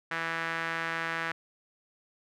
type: tone with band-pass filter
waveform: sawtooth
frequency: 164.81 Hz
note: E3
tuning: in tune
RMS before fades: -33 dBFS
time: 0.11-1.32 s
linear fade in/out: 5 ms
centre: 1700 Hz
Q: 2.4
effects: none